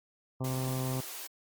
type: harmonic tone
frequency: 129.8 Hz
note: C3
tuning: 13 cents flat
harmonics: 1 / 2 / 3 / 4 / 5 / 6 / 7 / 8 / 9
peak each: -32 / -38 / -42 / -44 / -46 / -48 / -49 / -50 / -51 dBFS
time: 0.4-1.01 s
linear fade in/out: 10 ms
type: high-pass noise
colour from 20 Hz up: white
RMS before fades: -42 dBFS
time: 0.44-1.27 s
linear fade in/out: 5 ms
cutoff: 270 Hz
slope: 96 dB/octave
effects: Opus 32 kbps